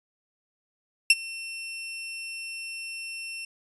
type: tone with ADSR envelope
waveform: sawtooth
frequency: 2700 Hz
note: E7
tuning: 41 cents sharp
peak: -8 dBFS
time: 1.1-3.45 s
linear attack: 3 ms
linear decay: 37 ms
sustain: -23 dB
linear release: 4 ms
effects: resampled to 24000 Hz